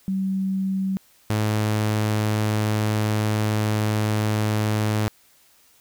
sine / sawtooth tone pair in turn, 191.4 / 107.02 Hz, G3 / A2, -41 / -48 cents, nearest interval minor seventh, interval 1007 cents, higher first, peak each -21 / -16 dBFS, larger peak second, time 0.08-0.97 / 1.3-5.08 s, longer second, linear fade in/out 0 ms, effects white hiss -57 dBFS RMS until 5.8 s

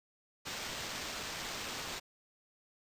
violet noise with sample-and-hold, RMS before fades -41 dBFS, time 0.45-2 s, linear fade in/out 20 ms, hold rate 11025 Hz, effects resampled to 32000 Hz

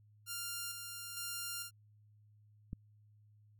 5% pulse tone with tremolo, 1396.9 Hz, F6, in tune, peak -28 dBFS, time 0.26-1.71 s, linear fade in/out 50 ms, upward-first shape square, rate 1.1 Hz, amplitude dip 40%
click, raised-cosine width 5 ms, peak -29 dBFS, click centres 2.731 s
effects added 105 Hz sine -62 dBFS peak until 3.59 s

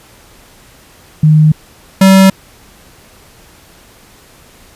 sine / square tone pair in turn, 154.2 / 191.83 Hz, D#3 / G3, -15 / -37 cents, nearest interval major third, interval 378 cents, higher second, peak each -3 dBFS, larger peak neither, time 1.23-1.52 / 2.01-2.3 s, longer neither, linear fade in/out 5 ms, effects pink hiss -42 dBFS RMS until 4.75 s + resampled to 32000 Hz

